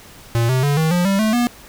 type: tone with pitch steps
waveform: square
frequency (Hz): 116.54 / 129.31 / 143.48 / 159.2 / 176.64 / 196 / 217.5 / 241.3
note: A#2 / C3 / D3 / D#3 / F3 / G3 / A3 / B3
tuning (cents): 0 / -20 / -40 / +40 / +20 / 0 / -20 / -40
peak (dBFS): -15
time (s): 0.35-1.47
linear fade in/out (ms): 0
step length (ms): 140
effects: pink hiss -42 dBFS RMS until 1.68 s